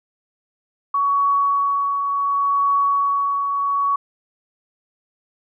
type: tone with tremolo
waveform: sine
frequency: 1123 Hz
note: C#6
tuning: 22 cents sharp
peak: -14 dBFS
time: 0.94-3.96 s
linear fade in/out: 5 ms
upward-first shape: triangle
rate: 0.69 Hz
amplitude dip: 45%
effects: none